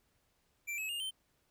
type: tone with pitch steps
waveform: square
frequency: 2349 / 2576 / 2826 / 3100 Hz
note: D7 / E7 / F7 / G7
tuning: 0 / -41 / +20 / -20 cents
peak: -37 dBFS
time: 0.67-1.11 s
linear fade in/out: 20 ms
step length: 110 ms
effects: pink hiss -75 dBFS RMS until 1.5 s